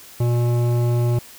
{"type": "tone with hard clipping", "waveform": "sine", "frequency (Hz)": 120, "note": "B2", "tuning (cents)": -49, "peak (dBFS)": -18, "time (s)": [0.2, 1.19], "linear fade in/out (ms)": 5, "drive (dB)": 13, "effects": ["white hiss -43 dBFS RMS until 1.38 s"]}